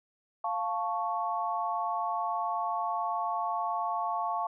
sine chord, F augmented, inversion none, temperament equal, 698.5 / 880 / 1108.7 Hz, F5 / A5 / C#6, 0 / 0 / 0 cents, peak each -33 dBFS, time 0.44-4.47 s, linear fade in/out 5 ms, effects none

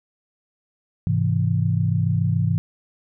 sine chord, Ab augmented, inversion none, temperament equal, 103.83 / 130.81 / 164.81 Hz, Ab2 / C3 / E3, 0 / 0 / 0 cents, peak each -21 / -23 / -22 dBFS, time 1.07-2.58 s, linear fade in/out 0 ms, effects none

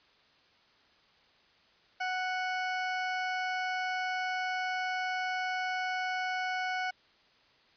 20% pulse tone, 740 Hz, F#5, in tune, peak -26 dBFS, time 2-6.91 s, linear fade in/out 10 ms, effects white hiss -64 dBFS RMS until 7.76 s + resampled to 11025 Hz

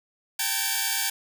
5% pulse tone cluster, 787 / 905 / 1533 / 1693 / 2292 Hz, G5 / A5 / G6 / G#6 / D7, +7 / +48 / -39 / +33 / -43 cents, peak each -20 dBFS, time 0.39-1.1 s, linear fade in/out 5 ms, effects none

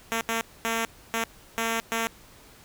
5% pulse tone bursts at uneven times, 227.4 Hz, A#3, 43 cents flat, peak -14 dBFS, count 6, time 0.12-0.21 / 0.29-0.41 / 0.65-0.85 / 1.14-1.24 / 1.58-1.8 / 1.92-2.07 s, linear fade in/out 0 ms, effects pink hiss -52 dBFS RMS until 2.64 s

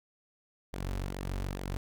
sawtooth tone with flanger, 46.93 Hz, F#1, 25 cents sharp, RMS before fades -36 dBFS, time 0.73-1.77 s, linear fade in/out 0 ms, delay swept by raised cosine 0.71 to 6.51 ms, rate 2.3 Hz, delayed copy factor -0.5, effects none

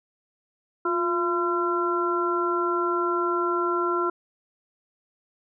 harmonic tone with a mistuned harmonic, 340 Hz, F4, 46 cents flat, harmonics 1 / 2 / 3 / 4, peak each -25 / -35 / -29 / -26 dBFS, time 0.85-4.1 s, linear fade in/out 5 ms, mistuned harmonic 1, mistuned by +61 cents, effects none

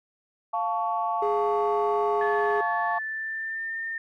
sine chord, F augmented, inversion none, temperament equal with one note detuned, 698.5 / 880 / 1121 Hz, F5 / A5 / C#6, 0 / 0 / +19 cents, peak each -28 / -28 / -29 dBFS, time 0.53-2.99 s, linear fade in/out 10 ms
triangle tone, 415.3 Hz, G#4, in tune, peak -22 dBFS, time 1.22-2.61 s, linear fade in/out 5 ms
sine tone with pitch glide, 1728 to 1812.9 Hz, A6 to A#6, -32 to -49 cents, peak -29 dBFS, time 2.21-3.98 s, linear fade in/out 2 ms, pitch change +83 cents, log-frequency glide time 2.63-3.8 s
effects tanh soft clip ceiling -13 dBFS

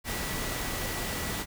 sine tone in noise, 1950 Hz, B6, 23 cents flat, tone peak -42 dBFS, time 0.04-1.46 s, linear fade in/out 50 ms, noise pink, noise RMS -33 dBFS, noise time 0.04-1.46 s, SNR -12 dB, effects none

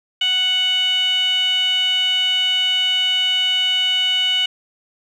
15% pulse tone with band-pass filter, 740 Hz, F#5, in tune, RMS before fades -18 dBFS, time 0.21-4.46 s, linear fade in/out 5 ms, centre 3100 Hz, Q 8.5, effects none

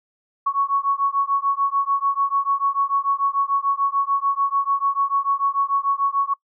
sine beating tone pair, 1108 / 1114.8 Hz, C#6 / C#6, -1 / +9 cents, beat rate 6.8 Hz, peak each -21 dBFS, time 0.46-6.34 s, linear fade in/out 10 ms, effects noise-tail reverb RT60 0.1 s tail -24 dB re dry

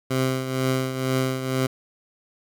15% pulse tone with tremolo, 130.81 Hz, C3, in tune, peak -13 dBFS, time 0.1-1.67 s, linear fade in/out 10 ms, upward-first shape triangle, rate 2.1 Hz, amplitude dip 65%, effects none

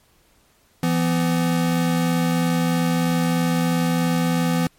square tone pair together, 168.9 / 252 Hz, E3 / B3, +42 / +35 cents, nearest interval perfect fifth, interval 693 cents, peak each -20 / -23 dBFS, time 0.83-4.67 s, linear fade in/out 2 ms, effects pink hiss -59 dBFS RMS until 4.78 s + MP3 64 kbps

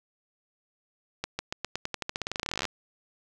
accelerating click train, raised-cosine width 0.2 ms, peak -13 dBFS, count 28, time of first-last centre 1.24-2.653 s, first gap 150 ms, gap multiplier 0.9, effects none

